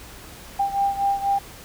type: beating tone pair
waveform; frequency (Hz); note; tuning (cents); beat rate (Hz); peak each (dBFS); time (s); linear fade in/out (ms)
sine; 794 / 798.1; G5 / G5; +22 / +31; 4.1; -21 / -25; 0.59-1.39; 10
effects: added 60 Hz sine -51 dBFS peak until 1.64 s + pink hiss -42 dBFS RMS until 1.64 s